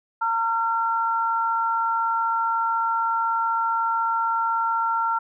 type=tone pair together; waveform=sine; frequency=913.6 / 1368 Hz; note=A#5 / F6; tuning=-35 / -36 cents; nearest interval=perfect fifth; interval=699 cents; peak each=-23 dBFS; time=0.21-5.19 s; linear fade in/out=10 ms; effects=none